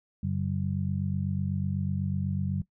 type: tone cluster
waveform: sine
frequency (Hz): 93.2 / 141.3 / 189.3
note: F#2 / C#3 / F#3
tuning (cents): +13 / +34 / +40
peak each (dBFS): -31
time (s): 0.23-2.62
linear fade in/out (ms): 5
effects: noise-tail reverb RT60 0.1 s tail -18 dB re dry